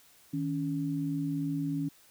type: tone pair together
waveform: sine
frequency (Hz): 157.14 / 280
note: D#3 / C#4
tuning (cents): +17 / +18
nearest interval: minor seventh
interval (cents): 1001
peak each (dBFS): -33 / -31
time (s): 0.33-1.89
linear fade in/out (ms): 10
effects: white hiss -60 dBFS RMS until 2.1 s

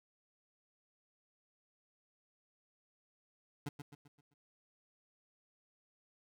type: tone with echo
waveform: 25% pulse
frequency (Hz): 144.4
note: D3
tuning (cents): -29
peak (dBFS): -34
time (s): 3.66-3.69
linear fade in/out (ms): 5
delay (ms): 130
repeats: 5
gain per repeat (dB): -7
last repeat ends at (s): 4.34
effects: none

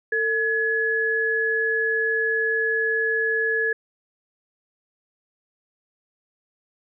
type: tone pair together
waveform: sine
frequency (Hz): 448.9 / 1695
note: A4 / G#6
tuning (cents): +35 / +35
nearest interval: octave + major seventh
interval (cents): 2300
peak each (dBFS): -25 / -21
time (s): 0.12-3.73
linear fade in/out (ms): 5
effects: none

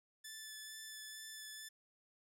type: tone with vibrato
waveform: 10% pulse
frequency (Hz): 1746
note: A6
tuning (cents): -14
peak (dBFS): -39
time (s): 0.24-1.69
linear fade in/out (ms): 10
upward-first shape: sine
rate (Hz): 2.2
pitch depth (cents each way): 12
effects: none

